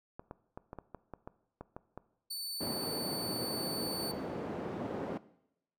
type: clicks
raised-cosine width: 1 ms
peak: -29 dBFS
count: 12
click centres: 0.195 / 0.311 / 0.575 / 0.731 / 0.787 / 0.947 / 1.137 / 1.275 / 1.61 / 1.765 / 1.976 / 2.673 s
type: tone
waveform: sawtooth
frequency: 4510 Hz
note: C#8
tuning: 29 cents sharp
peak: -34 dBFS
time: 2.3-4.12 s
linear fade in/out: 10 ms
type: band-pass noise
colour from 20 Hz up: white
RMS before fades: -39 dBFS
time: 2.6-5.18 s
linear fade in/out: 10 ms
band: 140 to 490 Hz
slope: 12 dB/octave
effects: noise-tail reverb RT60 0.8 s tail -18 dB re dry